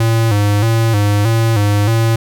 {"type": "tone with vibrato", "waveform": "square", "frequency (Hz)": 108.1, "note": "A2", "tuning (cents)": -30, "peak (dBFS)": -11, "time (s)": [0, 2.16], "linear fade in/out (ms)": 5, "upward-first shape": "square", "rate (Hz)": 1.6, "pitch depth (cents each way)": 88, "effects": []}